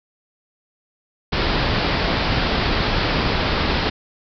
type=low-pass noise; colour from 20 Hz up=pink; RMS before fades=-20 dBFS; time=1.32-3.9 s; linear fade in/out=10 ms; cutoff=5100 Hz; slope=96 dB/octave; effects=none